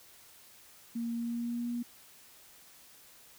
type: tone with pitch glide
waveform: sine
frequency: 233.1 to 239.1 Hz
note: A#3 to A#3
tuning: 0 to +44 cents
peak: -32 dBFS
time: 0.95-1.83 s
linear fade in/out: 10 ms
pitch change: +44 cents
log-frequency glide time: 1.12-1.7 s
effects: white hiss -57 dBFS RMS until 3.38 s